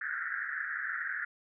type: band-pass noise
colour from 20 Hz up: pink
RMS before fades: -36 dBFS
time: 0.01-1.25 s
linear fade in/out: 5 ms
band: 1400 to 1900 Hz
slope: 96 dB/octave
effects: none